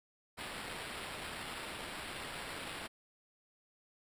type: noise with sample-and-hold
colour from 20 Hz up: white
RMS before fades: -44 dBFS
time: 0.37-2.88 s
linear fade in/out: 20 ms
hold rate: 6300 Hz
effects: resampled to 32000 Hz